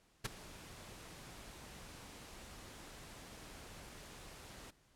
pink noise with ADSR envelope, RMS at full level -35 dBFS, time 0.24-4.71 s, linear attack 17 ms, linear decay 12 ms, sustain -18 dB, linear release 12 ms, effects pink hiss -71 dBFS RMS until 4.95 s + low-pass 11000 Hz 12 dB/octave

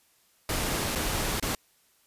pink noise with dropouts, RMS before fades -29 dBFS, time 0.49-1.55 s, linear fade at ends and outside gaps 2 ms, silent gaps 0.952-0.956 / 1.399-1.425 s, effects white hiss -65 dBFS RMS until 2.06 s + resampled to 32000 Hz

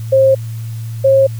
sine tone pair in turn, 534 / 539.6 Hz, C5 / C#5, +35 / -47 cents, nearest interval unison, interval 18 cents, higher second, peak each -6 dBFS, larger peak neither, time 0.12-0.35 / 1.04-1.27 s, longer neither, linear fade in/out 10 ms, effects added 113 Hz sine -21 dBFS peak until 1.39 s + white hiss -42 dBFS RMS until 1.39 s

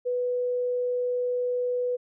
sine tone, 493.9 Hz, B4, in tune, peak -24 dBFS, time 0.05-1.97 s, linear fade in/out 20 ms, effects none

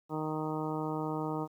harmonic tone, 155.3 Hz, D#3, 3 cents flat, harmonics 1 / 2 / 3 / 4 / 5 / 6 / 7 / 8, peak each -38 / -36 / -39 / -44 / -42 / -41 / -47 / -44 dBFS, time 0.09-1.48 s, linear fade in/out 50 ms, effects 11-bit

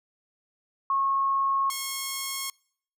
sine / 5% pulse tone pair in turn, 1091 / 1085.8 Hz, C#6 / C#6, -28 / -36 cents, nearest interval unison, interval 8 cents, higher first, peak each -22 / -18 dBFS, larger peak second, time 0.9-1.7 / 1.7-2.5 s, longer neither, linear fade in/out 2 ms, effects noise-tail reverb RT60 0.6 s tail -26 dB re dry

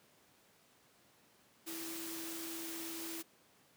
sine tone in noise, 329.6 Hz, E4, in tune, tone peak -45 dBFS, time 1.66-3.23 s, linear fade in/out 20 ms, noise white, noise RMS -45 dBFS, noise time 1.66-3.23 s, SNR -3 dB, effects pink hiss -67 dBFS RMS until 3.76 s + high-pass 150 Hz 12 dB/octave

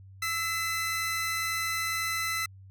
sawtooth tone pair together, 1318 / 2028 Hz, E6 / B6, -1 / +45 cents, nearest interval perfect fifth, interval 746 cents, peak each -29 / -27 dBFS, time 0.22-2.46 s, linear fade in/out 5 ms, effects added 96 Hz sine -47 dBFS peak until 2.7 s

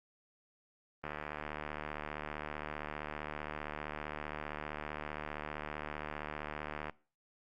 click train, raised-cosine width 0.5 ms, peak -24 dBFS, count 442, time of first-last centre 1.04-6.897 s, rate 75.3 Hz, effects noise-tail reverb RT60 0.4 s tail -23 dB re dry + Opus 24 kbps

